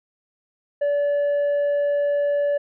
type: tone with tanh clipping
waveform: sine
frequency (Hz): 576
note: D5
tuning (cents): -34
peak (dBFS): -19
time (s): 0.81-2.58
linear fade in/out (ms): 10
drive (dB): 3
effects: none